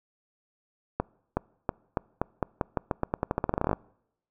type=accelerating click train; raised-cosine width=1 ms; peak=-11 dBFS; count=24; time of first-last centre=1-3.73 s; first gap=370 ms; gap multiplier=0.87; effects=noise-tail reverb RT60 0.8 s tail -26 dB re dry